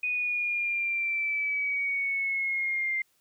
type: linear sweep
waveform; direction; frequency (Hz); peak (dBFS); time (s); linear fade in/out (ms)
sine; down; 2486 to 2093; -26; 0.03-3.02; 5
effects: white hiss -69 dBFS RMS until 3.2 s